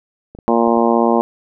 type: clicks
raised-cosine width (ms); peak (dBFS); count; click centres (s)
2; -22; 4; 0.35 / 0.388 / 0.676 / 0.773
type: harmonic tone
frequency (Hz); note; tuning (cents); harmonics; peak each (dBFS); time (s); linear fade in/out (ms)
116.54; A#2; 0; 2 / 3 / 4 / 5 / 6 / 7 / 8 / 9; -16 / -18 / -19 / -20 / -21 / -21 / -22 / -23; 0.48-1.21; 0
effects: none